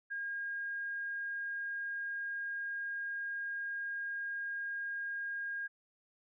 sine tone, 1622 Hz, G#6, 41 cents flat, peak -36 dBFS, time 0.1-5.68 s, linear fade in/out 20 ms, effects none

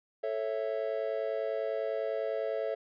triangle chord, A major, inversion none, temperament just, 440 / 550 / 660 Hz, A4 / C#5 / E5, 0 / -14 / +2 cents, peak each -33 dBFS, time 0.23-2.75 s, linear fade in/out 10 ms, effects resampled to 11025 Hz

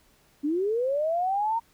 sine linear sweep, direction up, 277.2 to 932.3 Hz, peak -23 dBFS, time 0.43-1.6 s, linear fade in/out 20 ms, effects pink hiss -62 dBFS RMS until 1.73 s

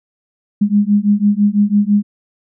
sine beating tone pair, 202.6 / 208.6 Hz, G#3 / G#3, -43 / +8 cents, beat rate 6 Hz, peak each -13 dBFS, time 0.61-2.03 s, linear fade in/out 10 ms, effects none

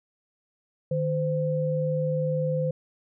sine tone pair together, 153.7 / 514.6 Hz, D#3 / C5, -21 / -29 cents, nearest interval octave + major sixth, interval 2092 cents, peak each -26 dBFS, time 0.91-2.71 s, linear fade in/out 5 ms, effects none

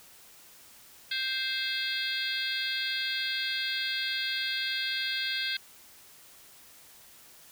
harmonic tone with a mistuned harmonic, 523.3 Hz, C5, in tune, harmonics 3 / 4 / 5 / 6 / 7 / 8 / 9, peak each -35 / -38 / -38 / -36 / -37 / -36 / -39 dBFS, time 1.11-5.57 s, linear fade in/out 5 ms, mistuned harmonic 6, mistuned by +88 cents, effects white hiss -54 dBFS RMS until 7.51 s

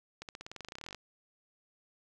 accelerating click train, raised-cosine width 0.2 ms, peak -26 dBFS, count 20, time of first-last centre 0.22-0.947 s, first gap 68 ms, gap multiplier 0.93, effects none

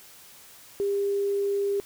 sine tone, 400.6 Hz, G4, 38 cents sharp, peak -23 dBFS, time 0.8-1.8 s, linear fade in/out 0 ms, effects white hiss -50 dBFS RMS until 1.85 s

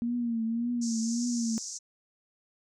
sine tone with vibrato, 233.1 Hz, A#3, in tune, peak -27 dBFS, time 0.02-1.58 s, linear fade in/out 0 ms, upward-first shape triangle, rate 1.8 Hz, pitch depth 79 cents each way
white band-pass noise, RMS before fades -39 dBFS, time 0.81-1.79 s, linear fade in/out 20 ms, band 5400 to 7100 Hz, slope 48 dB/octave
effects none

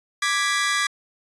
sawtooth chord, G# diminished, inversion second, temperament equal, 1174.7 / 1661.2 / 1975.5 Hz, D6 / G#6 / B6, 0 / 0 / 0 cents, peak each -21 dBFS, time 0.22-0.87 s, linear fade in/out 5 ms, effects resampled to 22050 Hz

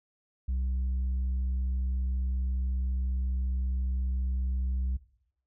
sine tone, 63.9 Hz, C2, 40 cents flat, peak -24 dBFS, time 0.48-4.97 s, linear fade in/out 10 ms, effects noise-tail reverb RT60 0.7 s tail -20 dB re dry + tanh soft clip ceiling -26 dBFS

